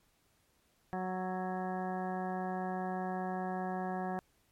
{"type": "harmonic tone with a mistuned harmonic", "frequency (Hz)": 185, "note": "F#3", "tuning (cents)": 0, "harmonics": [1, 2, 3, 4, 5, 6, 7, 9, 10], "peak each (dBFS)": [-38, -42, -46, -38, -47, -49, -53, -48, -57], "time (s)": [0.93, 4.19], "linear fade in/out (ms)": 0, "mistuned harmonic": 7, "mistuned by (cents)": 30, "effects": ["pink hiss -72 dBFS RMS until 4.51 s", "MP3 64 kbps"]}